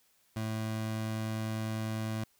25% pulse tone, 110 Hz, A2, in tune, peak -29 dBFS, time 0.36-2.24 s, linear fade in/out 5 ms, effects white hiss -69 dBFS RMS until 2.39 s

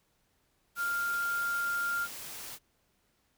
sine tone in noise, 1396.9 Hz, F6, in tune, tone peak -29 dBFS, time 0.76-2.08 s, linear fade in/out 50 ms, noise white, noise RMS -43 dBFS, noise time 0.75-2.59 s, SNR +11 dB, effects pink hiss -73 dBFS RMS until 3.37 s

